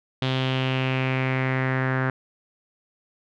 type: tone with low-pass filter sweep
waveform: sawtooth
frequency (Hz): 130.81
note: C3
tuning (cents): 0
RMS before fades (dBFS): -24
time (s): 0.22-2.1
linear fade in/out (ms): 2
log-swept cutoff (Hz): 3500 to 1600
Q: 4
effects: none